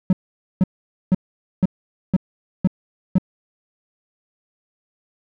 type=tone bursts; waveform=triangle; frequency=185.2 Hz; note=F#3; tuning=2 cents sharp; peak=-9 dBFS; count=7; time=0.1-3.183 s; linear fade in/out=2 ms; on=29 ms; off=480 ms; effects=none